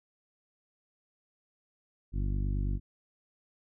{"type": "harmonic tone", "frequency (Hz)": 49, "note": "G1", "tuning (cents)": 0, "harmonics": [1, 2, 3, 4, 5, 6, 7], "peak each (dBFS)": [-29, -35, -39, -45, -43, -49, -50], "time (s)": [2.12, 2.8], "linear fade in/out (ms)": 50, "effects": []}